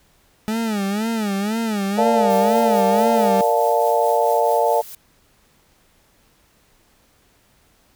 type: tone with vibrato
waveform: 40% pulse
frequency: 211.7 Hz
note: G#3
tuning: 33 cents sharp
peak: -19 dBFS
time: 0.48-3.41 s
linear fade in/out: 0 ms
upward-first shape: sine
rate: 2 Hz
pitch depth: 140 cents each way
type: chord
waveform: sine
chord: Bb major seventh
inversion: none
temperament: equal with one note detuned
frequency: 466.2 / 587.3 / 698.5 / 875.4 Hz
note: Bb4 / D5 / F5 / A5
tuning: 0 / 0 / 0 / -9 cents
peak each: -20 dBFS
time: 1.97-4.82 s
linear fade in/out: 20 ms
type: noise with tremolo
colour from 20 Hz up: blue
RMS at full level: -35 dBFS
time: 2.3-4.95 s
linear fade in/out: 2 ms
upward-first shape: triangle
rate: 4.6 Hz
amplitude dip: 45%
effects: pink hiss -58 dBFS RMS until 7.95 s